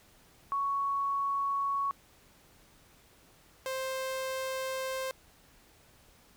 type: tone pair in turn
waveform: sine / sawtooth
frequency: 1113 / 525.3 Hz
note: C#6 / C5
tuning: +7 / +7 cents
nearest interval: octave + minor second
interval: 1300 cents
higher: first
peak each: -28 / -29 dBFS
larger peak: first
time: 0.52-1.91 / 3.66-5.11 s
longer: second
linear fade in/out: 0 ms
effects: pink hiss -61 dBFS RMS until 6.36 s